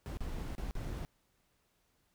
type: noise with dropouts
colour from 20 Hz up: brown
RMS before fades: -39 dBFS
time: 0.06-1.05 s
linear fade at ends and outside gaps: 0 ms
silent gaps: 0.171-0.206 / 0.551-0.581 / 0.71-0.752 / 0.842-0.846 s
effects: pink hiss -75 dBFS RMS until 2.14 s